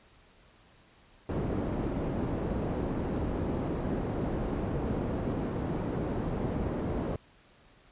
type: low-pass noise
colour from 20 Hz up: white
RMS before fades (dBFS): -32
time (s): 1.29-7.16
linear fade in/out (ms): 2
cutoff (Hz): 370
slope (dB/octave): 12
effects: pink hiss -60 dBFS RMS until 7.91 s + resampled to 8000 Hz